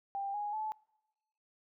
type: tone with pitch steps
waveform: sine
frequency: 793 / 828.1 / 864.8 Hz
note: G5 / G#5 / A5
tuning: +20 / -5 / -30 cents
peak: -34 dBFS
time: 0.15-0.72 s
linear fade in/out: 0 ms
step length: 190 ms
effects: noise-tail reverb RT60 1.0 s tail -26 dB re dry